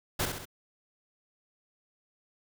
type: noise with echo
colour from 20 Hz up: pink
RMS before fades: -29 dBFS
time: 0.19-0.26 s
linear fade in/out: 10 ms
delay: 65 ms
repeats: 3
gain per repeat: -5 dB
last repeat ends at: 0.455 s
effects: none